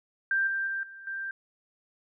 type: tone with level steps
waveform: sine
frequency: 1578 Hz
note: G6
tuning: 11 cents sharp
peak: -23 / -27 / -29 / -43 / -32 dBFS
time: 0.31-1.31 s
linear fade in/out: 2 ms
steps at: 0.47 / 0.67 / 0.83 / 1.07 s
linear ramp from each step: 2 ms
effects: none